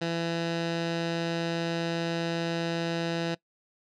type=tone with low-pass filter; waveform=15% pulse; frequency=167.5 Hz; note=E3; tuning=28 cents sharp; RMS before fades=-30 dBFS; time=0.01-3.35 s; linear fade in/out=10 ms; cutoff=4300 Hz; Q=1.7; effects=noise-tail reverb RT60 0.1 s tail -21 dB re dry